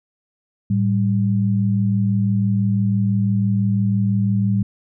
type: tone pair together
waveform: sine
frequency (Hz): 110 / 196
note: A2 / G3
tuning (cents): 0 / 0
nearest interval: minor seventh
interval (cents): 1000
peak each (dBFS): -18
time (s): 0.7-4.63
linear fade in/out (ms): 5
effects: none